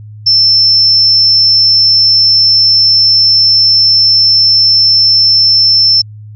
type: tone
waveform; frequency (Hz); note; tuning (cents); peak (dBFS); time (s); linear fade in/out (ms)
sine; 5330; E8; +18; -4; 0.26-6.02; 10
effects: added 106 Hz sine -27 dBFS peak until 6.35 s